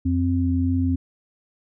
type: tone pair together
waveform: sine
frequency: 87.99 / 261.7 Hz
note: F2 / C4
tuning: +13 / 0 cents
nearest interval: octave + perfect fifth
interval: 1887 cents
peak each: -21 dBFS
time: 0.05-0.96 s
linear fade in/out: 10 ms
effects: none